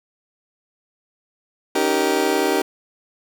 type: chord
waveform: 30% pulse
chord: Eb dominant seventh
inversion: third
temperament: just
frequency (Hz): 280 / 311.1 / 388.9 / 466.7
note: Db4 / Eb4 / G4 / Bb4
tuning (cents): +18 / 0 / -14 / +2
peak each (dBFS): -23 / -21 / -18 / -21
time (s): 1.75-2.62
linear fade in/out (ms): 5
effects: none